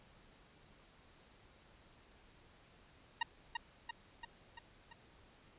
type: tone with echo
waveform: 20% pulse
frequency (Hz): 935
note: A#5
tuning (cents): +5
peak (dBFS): -27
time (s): 3.21-3.23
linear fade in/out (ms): 5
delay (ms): 340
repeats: 5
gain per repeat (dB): -4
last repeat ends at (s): 4.93
effects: pink hiss -64 dBFS RMS until 5.58 s + resampled to 8000 Hz